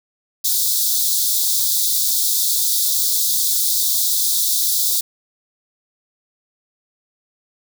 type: high-pass noise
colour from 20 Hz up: white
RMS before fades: -18 dBFS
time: 0.44-5.01 s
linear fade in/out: 10 ms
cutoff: 3500 Hz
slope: 96 dB/octave
effects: none